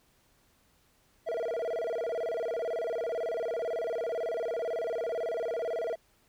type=tone with vibrato; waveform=triangle; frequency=554.4 Hz; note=C#5; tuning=in tune; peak=-28 dBFS; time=1.26-5.96 s; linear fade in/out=20 ms; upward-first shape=square; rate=18 Hz; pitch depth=290 cents each way; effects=pink hiss -67 dBFS RMS until 6.28 s